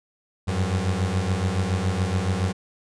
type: beating tone pair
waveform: 30% pulse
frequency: 89.9 / 97 Hz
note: F#2 / G2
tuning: -49 / -18 cents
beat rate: 7.1 Hz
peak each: -22 dBFS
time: 0.47-2.53 s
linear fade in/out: 20 ms
effects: resampled to 22050 Hz